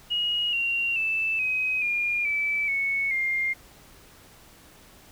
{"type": "tone with pitch steps", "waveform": "sine", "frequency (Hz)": [2886, 2760, 2640, 2526, 2416, 2311, 2210, 2114], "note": ["F#7", "F7", "E7", "D#7", "D7", "D7", "C#7", "C7"], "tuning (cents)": [-44, -21, 2, 26, 48, -28, -6, 17], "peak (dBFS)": -23, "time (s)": [0.1, 3.54], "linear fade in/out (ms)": 20, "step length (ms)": 430, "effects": ["pink hiss -52 dBFS RMS until 5.11 s"]}